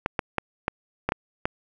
clicks, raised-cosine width 0.5 ms, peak -8 dBFS, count 7, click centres 0.061 / 0.192 / 0.383 / 0.681 / 1.09 / 1.121 / 1.455 s, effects none

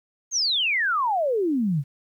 sine exponential sweep, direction down, 6645 to 130 Hz, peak -20 dBFS, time 0.31-1.84 s, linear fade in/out 50 ms, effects 10-bit

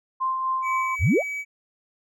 sine tone with tremolo, 1046.5 Hz, C6, in tune, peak -21 dBFS, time 0.2-0.96 s, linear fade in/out 20 ms, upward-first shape sine, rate 4 Hz, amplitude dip 35%
triangle tone, 2280 Hz, C#7, 48 cents sharp, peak -26 dBFS, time 0.62-1.45 s, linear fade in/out 50 ms
sine exponential sweep, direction up, 59.5 to 825 Hz, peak -16 dBFS, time 0.99-1.23 s, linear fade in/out 50 ms
effects none

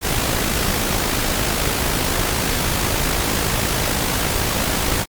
pink noise with amplitude modulation, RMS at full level -18 dBFS, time 0.01-5.06 s, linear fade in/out 50 ms, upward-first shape sine, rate 53.6 Hz, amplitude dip 45%, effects Opus 48 kbps

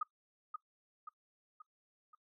sine tone with echo, 1244.5 Hz, D#6, in tune, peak -32 dBFS, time 0.01-0.03 s, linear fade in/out 5 ms, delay 530 ms, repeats 4, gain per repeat -6 dB, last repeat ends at 2.15 s, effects noise-tail reverb RT60 0.1 s tail -18 dB re dry

